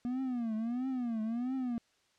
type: tone with vibrato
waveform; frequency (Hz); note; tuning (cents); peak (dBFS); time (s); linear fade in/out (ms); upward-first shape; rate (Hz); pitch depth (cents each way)
triangle; 239.7; A#3; +48; -30; 0.05-1.78; 0; triangle; 1.5; 190
effects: white hiss -71 dBFS RMS until 2.18 s + low-pass 6000 Hz 12 dB/octave